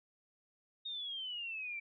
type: exponential sweep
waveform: sine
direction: down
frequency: 3729 to 2317 Hz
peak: -39 dBFS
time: 0.85-1.8 s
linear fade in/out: 10 ms
effects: none